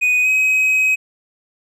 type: tone with pitch glide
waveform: triangle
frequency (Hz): 2489 to 2534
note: D#7 to D#7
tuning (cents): 0 to +31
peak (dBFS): -11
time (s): 0.01-0.96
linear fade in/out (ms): 20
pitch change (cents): +31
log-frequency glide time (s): 0.22-0.28
effects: none